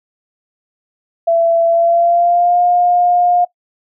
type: tone with pitch glide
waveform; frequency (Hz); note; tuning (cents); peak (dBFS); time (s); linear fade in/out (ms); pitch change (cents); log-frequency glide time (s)
sine; 670 to 709.4; E5 to F5; +28 to +27; -9; 1.27-3.45; 10; +99; 1.66-2.61
effects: noise-tail reverb RT60 0.1 s tail -19 dB re dry